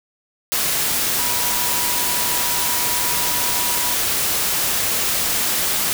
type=tone in noise; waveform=sine; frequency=970 Hz; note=B5; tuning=31 cents flat; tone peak=-29 dBFS; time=1.19-3.94 s; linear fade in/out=0 ms; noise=white; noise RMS=-20 dBFS; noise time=0.52-5.93 s; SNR=-12 dB; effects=none